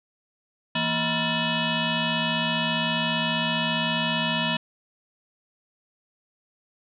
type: tone with frequency modulation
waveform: sine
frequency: 1362 Hz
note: F6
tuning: 44 cents flat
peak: -22 dBFS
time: 0.75-4.57 s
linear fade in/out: 5 ms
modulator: 399 Hz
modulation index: 5.1
effects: none